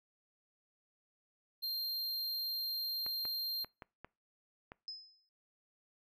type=tone; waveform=square; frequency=4186 Hz; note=C8; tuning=in tune; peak=-36 dBFS; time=1.62-3.65 s; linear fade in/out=20 ms
type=clicks; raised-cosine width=0.5 ms; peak=-32 dBFS; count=6; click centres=3.064 / 3.253 / 3.646 / 3.822 / 4.046 / 4.719 s
type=tone with exponential decay; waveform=sine; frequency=5100 Hz; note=D#8; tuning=42 cents sharp; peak=-39 dBFS; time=4.88-5.29 s; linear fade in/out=1 ms; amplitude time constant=89 ms
effects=noise-tail reverb RT60 0.3 s tail -24 dB re dry